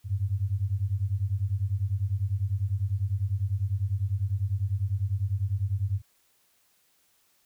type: beating tone pair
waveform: sine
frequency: 93.3 / 103.3 Hz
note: F#2 / G#2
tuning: +15 / -9 cents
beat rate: 10 Hz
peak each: -28 dBFS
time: 0.04-6.02 s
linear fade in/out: 50 ms
effects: white hiss -67 dBFS RMS until 7.45 s